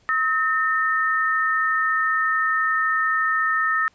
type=tone pair together; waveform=sine; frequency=1282.7 / 1814 Hz; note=E6 / A#6; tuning=-48 / -48 cents; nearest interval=tritone; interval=600 cents; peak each=-21 dBFS; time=0.09-3.88 s; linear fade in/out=0 ms; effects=pink hiss -60 dBFS RMS until 3.94 s + resampled to 16000 Hz